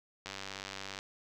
click train, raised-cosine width 0.2 ms, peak -23 dBFS, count 72, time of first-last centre 0.26-0.989 s, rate 97.4 Hz, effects none

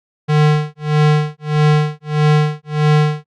square tone with tremolo, 151 Hz, D3, 48 cents sharp, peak -9 dBFS, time 0.28-3.26 s, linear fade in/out 20 ms, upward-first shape sine, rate 1.6 Hz, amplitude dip 100%, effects low-pass 4000 Hz 12 dB/octave + Opus 48 kbps

